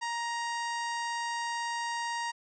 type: harmonic tone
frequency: 938 Hz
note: A#5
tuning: 11 cents sharp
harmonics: 1 / 2 / 3 / 4 / 5 / 6 / 7 / 8 / 9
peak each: -33 / -37 / -45 / -48 / -45 / -48 / -49 / -53 / -51 dBFS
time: 0.01-2.32 s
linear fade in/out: 20 ms
effects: none